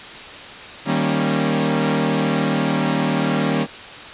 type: chord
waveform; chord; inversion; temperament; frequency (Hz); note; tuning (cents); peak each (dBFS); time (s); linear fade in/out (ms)
sawtooth; Eb dominant seventh; none; equal with one note detuned; 155.56 / 196 / 233.1 / 274; Eb3 / G3 / Bb3 / Db4; 0 / 0 / 0 / -20; -19; 0.85-3.67; 50
effects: white hiss -35 dBFS RMS until 4.13 s + resampled to 8000 Hz

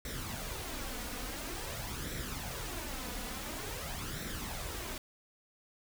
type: noise with flanger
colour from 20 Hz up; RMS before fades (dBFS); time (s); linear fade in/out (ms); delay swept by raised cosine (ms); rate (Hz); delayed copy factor
pink; -40; 0.05-4.98; 2; 0.52 to 4.12; 0.48; +0.55
effects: none

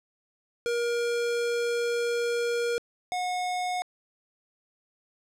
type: tone pair in turn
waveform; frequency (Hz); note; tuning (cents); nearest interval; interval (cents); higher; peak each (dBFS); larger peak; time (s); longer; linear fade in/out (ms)
square; 473.6 / 726.1; A#4 / F#5; +27 / -33; perfect fifth; 740; second; -26 / -28; first; 0.66-2.78 / 3.12-3.82; first; 0
effects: low-pass 9000 Hz 12 dB/octave

